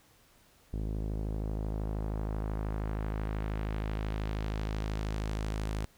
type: tone with low-pass filter sweep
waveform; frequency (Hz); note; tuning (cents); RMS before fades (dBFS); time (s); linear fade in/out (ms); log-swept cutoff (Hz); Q
sawtooth; 52.9; G#1; +33; -34; 0.73-5.85; 0; 370 to 11000; 0.86
effects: pink hiss -63 dBFS RMS until 5.97 s